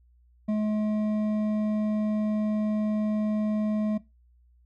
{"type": "tone with hard clipping", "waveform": "sine", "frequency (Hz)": 212.9, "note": "G#3", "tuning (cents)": 43, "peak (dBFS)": -25, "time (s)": [0.48, 3.98], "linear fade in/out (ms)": 10, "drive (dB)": 7, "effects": ["noise-tail reverb RT60 0.2 s tail -18 dB re dry", "added 60 Hz sine -57 dBFS peak until 4.65 s"]}